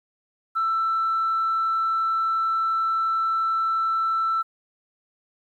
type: tone with frequency modulation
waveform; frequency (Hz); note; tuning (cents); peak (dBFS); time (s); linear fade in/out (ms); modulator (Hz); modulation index
sine; 1330; E6; +15; -19; 0.55-4.43; 20; 31.4; 0.27
effects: tanh soft clip ceiling -17 dBFS + 10-bit